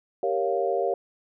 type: chord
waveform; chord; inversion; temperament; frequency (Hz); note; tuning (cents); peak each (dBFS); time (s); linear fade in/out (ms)
sine; G half-diminished seventh; none; equal; 392 / 466.2 / 554.4 / 698.5; G4 / Bb4 / Db5 / F5; 0 / 0 / 0 / 0; -28; 0.23-0.94; 2
effects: none